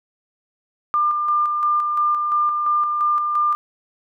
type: tone with tremolo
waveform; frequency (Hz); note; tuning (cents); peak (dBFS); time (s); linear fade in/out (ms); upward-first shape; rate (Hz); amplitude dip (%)
sine; 1198; D6; +34; -15; 0.94-3.55; 0; square; 2.9; 35
effects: none